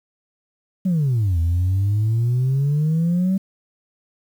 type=exponential two-way sweep; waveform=sine; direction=down then up; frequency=194.3 to 81.6 to 194.3 Hz; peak=-14 dBFS; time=0.85-3.38 s; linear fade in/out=10 ms; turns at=1.39 s; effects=tanh soft clip ceiling -14 dBFS + 8-bit